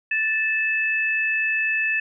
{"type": "tone pair together", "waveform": "sine", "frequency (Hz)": [1760, 2612], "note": ["A6", "E7"], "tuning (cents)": [0, -17], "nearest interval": "perfect fifth", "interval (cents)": 683, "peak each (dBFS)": [-23, -22], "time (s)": [0.11, 2], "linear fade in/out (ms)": 5, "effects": []}